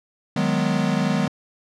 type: chord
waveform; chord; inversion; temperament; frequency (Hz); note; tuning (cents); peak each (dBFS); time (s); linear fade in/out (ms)
square; G# minor seventh; second; equal; 155.56 / 185 / 207.7 / 246.9; D#3 / F#3 / G#3 / B3; 0 / 0 / 0 / 0; -26 / -25 / -25 / -26; 0.36-1.28; 5
effects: low-pass 6000 Hz 12 dB/octave